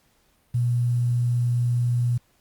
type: tone with quantisation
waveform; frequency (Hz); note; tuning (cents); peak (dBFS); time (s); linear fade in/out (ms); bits
sine; 121.1; B2; -34; -19; 0.54-2.18; 10; 8
effects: pink hiss -64 dBFS RMS until 2.4 s + Opus 48 kbps